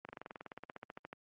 slowing click train, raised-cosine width 0.5 ms, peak -30 dBFS, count 20, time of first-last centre 0.05-1.129 s, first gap 39 ms, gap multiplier 1.04, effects high-pass 150 Hz 12 dB/octave + Opus 48 kbps

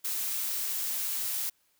blue noise, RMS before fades -32 dBFS, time 0.04-1.5 s, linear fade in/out 10 ms, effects white hiss -70 dBFS RMS until 1.79 s

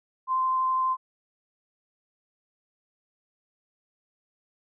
sine tone with vibrato, 1039 Hz, C6, 12 cents flat, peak -22 dBFS, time 0.27-0.97 s, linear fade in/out 50 ms, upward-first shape triangle, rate 12 Hz, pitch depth 8 cents each way, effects none

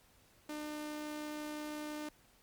sawtooth tone with amplitude modulation, 301 Hz, D4, 43 cents sharp, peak -35 dBFS, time 0.49-2.09 s, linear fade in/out 5 ms, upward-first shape sine, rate 66 Hz, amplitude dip 25%, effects pink hiss -66 dBFS RMS until 2.42 s + MP3 96 kbps

